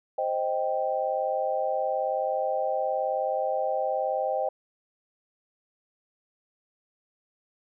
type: chord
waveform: sine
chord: C minor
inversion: none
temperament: equal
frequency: 523.3 / 622.3 / 784 Hz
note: C5 / Eb5 / G5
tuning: 0 / 0 / 0 cents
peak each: -29 dBFS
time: 0.18-4.49 s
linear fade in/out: 5 ms
effects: none